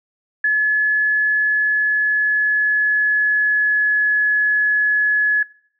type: tone with pitch glide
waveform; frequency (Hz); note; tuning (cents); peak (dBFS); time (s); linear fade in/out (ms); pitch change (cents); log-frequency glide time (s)
sine; 1709 to 1699.2; G#6 to G#6; +49 to +39; -13; 0.44-5.43; 5; -10; 1.28-4.14
effects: noise-tail reverb RT60 0.6 s tail -22 dB re dry